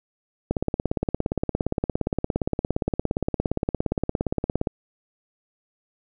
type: click train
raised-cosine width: 2 ms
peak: -9 dBFS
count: 73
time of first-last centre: 0.51-4.672 s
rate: 17.3 Hz
effects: none